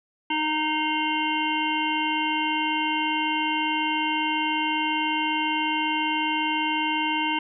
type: harmonic tone with a mistuned harmonic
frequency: 309.1 Hz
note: D#4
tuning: 11 cents flat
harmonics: 1 / 3 / 5 / 7 / 9 / 10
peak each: -29 / -26 / -36 / -31 / -29 / -33 dBFS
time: 0.3-7.39 s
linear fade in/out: 5 ms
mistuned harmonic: 7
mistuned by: -25 cents
effects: none